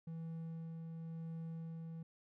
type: tone with tremolo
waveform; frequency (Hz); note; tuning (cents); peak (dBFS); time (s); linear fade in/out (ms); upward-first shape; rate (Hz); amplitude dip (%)
triangle; 163.7; E3; -12; -40; 0.07-2.03; 5; sine; 0.95; 25
effects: none